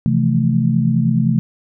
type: chord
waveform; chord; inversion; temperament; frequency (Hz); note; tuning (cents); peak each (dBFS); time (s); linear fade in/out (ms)
sine; F major seventh; second; equal; 130.81 / 164.81 / 174.61 / 220; C3 / E3 / F3 / A3; 0 / 0 / 0 / 0; -17 / -18 / -22 / -17; 0.06-1.39; 0
effects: none